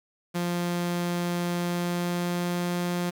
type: tone with pitch glide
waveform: sawtooth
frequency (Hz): 174.61 to 176.03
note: F3 to F3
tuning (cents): 0 to +14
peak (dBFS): -22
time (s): 0.34-3.11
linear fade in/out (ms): 20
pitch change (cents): +14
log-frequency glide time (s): 1.57-2.82
effects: 8-bit